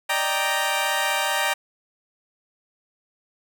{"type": "chord", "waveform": "15% pulse", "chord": "Eb major seventh", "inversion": "third", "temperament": "equal", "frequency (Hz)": [587.3, 622.3, 784, 932.3], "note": ["D5", "Eb5", "G5", "Bb5"], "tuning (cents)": [0, 0, 0, 0], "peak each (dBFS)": [-22, -25, -19, -19], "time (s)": [0.09, 1.54], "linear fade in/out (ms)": 10, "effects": []}